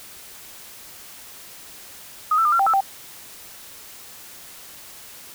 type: tone with pitch steps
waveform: sine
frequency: 1249 / 1330 / 1207 / 1365 / 784 / 1319 / 782 Hz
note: D#6 / E6 / D6 / F6 / G5 / E6 / G5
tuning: +6 / +15 / +47 / -40 / 0 / +1 / -4 cents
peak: -15 dBFS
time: 2.31-2.807 s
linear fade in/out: 5 ms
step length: 71 ms
effects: white hiss -42 dBFS RMS until 5.34 s